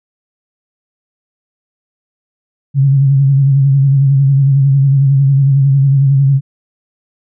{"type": "tone with vibrato", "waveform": "sine", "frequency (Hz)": 137.4, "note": "C#3", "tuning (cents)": -15, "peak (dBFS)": -6, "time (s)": [2.74, 6.41], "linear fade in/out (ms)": 50, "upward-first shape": "sine", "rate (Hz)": 11, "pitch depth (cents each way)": 47, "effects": []}